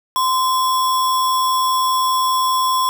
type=tone with sample-and-hold; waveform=sine; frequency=1035 Hz; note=C6; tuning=19 cents flat; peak=-14 dBFS; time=0.16-2.89 s; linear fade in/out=0 ms; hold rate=4410 Hz; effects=none